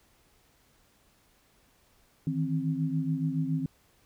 sine tone cluster, 154.8 / 161.9 / 264 Hz, D#3 / E3 / C4, -9 / -31 / +16 cents, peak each -31 dBFS, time 2.27-3.66 s, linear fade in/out 2 ms, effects pink hiss -65 dBFS RMS until 4.05 s

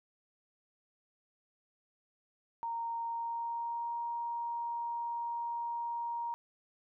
sine tone with pitch glide, 927 to 939.4 Hz, A#5 to A#5, -10 to +13 cents, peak -34 dBFS, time 2.63-6.34 s, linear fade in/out 0 ms, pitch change +23 cents, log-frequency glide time 3.05-3.96 s, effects none

